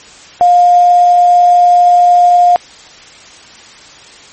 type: tone with quantisation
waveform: sine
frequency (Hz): 708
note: F5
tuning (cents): +23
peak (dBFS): -3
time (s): 0.41-2.56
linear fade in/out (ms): 0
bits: 5
effects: white hiss -36 dBFS RMS until 4.32 s + MP3 32 kbps